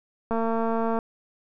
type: click train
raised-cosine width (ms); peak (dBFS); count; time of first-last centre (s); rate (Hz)
1; -14; 155; 0.31-0.988; 227
effects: none